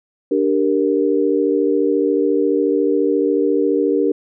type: chord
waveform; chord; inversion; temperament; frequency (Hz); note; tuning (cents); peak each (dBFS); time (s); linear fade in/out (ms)
sine; G minor; second; equal; 293.7 / 392 / 466.2; D4 / G4 / Bb4; 0 / 0 / 0; -18; 0.31-4.12; 5
effects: none